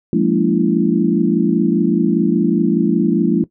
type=tone cluster; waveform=sine; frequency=175.8 / 207.2 / 232.2 / 290.1 / 337.1 Hz; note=F3 / G#3 / A#3 / D4 / E4; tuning=+12 / -4 / -7 / -21 / +39 cents; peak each=-18 dBFS; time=0.13-3.44 s; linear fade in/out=2 ms; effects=noise-tail reverb RT60 0.1 s tail -17 dB re dry